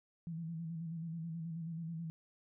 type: tone with vibrato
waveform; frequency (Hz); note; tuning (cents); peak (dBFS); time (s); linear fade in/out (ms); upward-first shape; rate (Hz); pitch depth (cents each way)
sine; 164.8; E3; 0; -39; 0.27-2.1; 0; square; 9.3; 44
effects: none